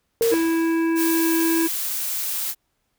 sine tone, 460.1 Hz, A#4, 23 cents flat, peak -16 dBFS, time 0.21-0.34 s, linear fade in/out 0 ms
white noise with exponential decay, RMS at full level -27 dBFS, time 0.22-1.47 s, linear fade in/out 1 ms, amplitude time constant 270 ms
harmonic tone, 329 Hz, E4, 3 cents flat, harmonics 1 / 3 / 5 / 7 / 8, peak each -18 / -32 / -32 / -39 / -40 dBFS, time 0.31-1.68 s, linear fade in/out 20 ms
blue noise, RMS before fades -26 dBFS, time 0.95-2.55 s, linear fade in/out 50 ms
effects pink hiss -72 dBFS RMS until 2.98 s

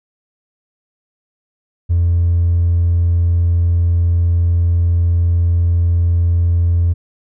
sine tone with hard clipping, 85.9 Hz, F2, 28 cents flat, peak -11 dBFS, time 1.89-6.94 s, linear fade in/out 20 ms, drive 1 dB, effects none

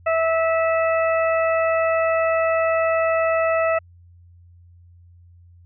harmonic tone, 653 Hz, E5, 17 cents flat, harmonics 1 / 2 / 3 / 4, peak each -18 / -24 / -28 / -30 dBFS, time 0.06-3.79 s, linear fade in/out 10 ms, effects added 87 Hz sine -46 dBFS peak until 5.65 s

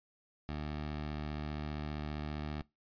15% pulse tone, 75.1 Hz, D2, 39 cents sharp, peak -31 dBFS, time 0.49-2.62 s, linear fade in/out 0 ms, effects noise-tail reverb RT60 0.2 s tail -21 dB re dry + resampled to 11025 Hz

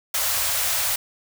white band-stop noise, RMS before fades -23 dBFS, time 0.14-0.96 s, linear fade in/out 5 ms, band 120 to 510 Hz, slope 48 dB/octave, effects none

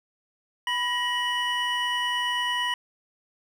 triangle tone cluster, 988 / 1899 / 2955 Hz, B5 / A#6 / F#7, 0 / +32 / -3 cents, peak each -27 dBFS, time 0.67-2.74 s, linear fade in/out 2 ms, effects none

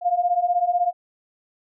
sine beating tone pair, 696 / 712 Hz, F5 / F5, -6 / +33 cents, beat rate 16 Hz, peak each -22 / -20 dBFS, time 0.01-0.93 s, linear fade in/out 50 ms, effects none

